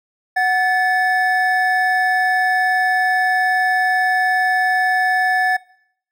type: tone pair together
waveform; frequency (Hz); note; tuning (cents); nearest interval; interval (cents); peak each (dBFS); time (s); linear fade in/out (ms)
triangle; 740 / 1738.8; F#5 / A6; 0 / -21; octave + minor third; 1479; -15; 0.36-5.57; 10
effects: noise-tail reverb RT60 0.7 s tail -21 dB re dry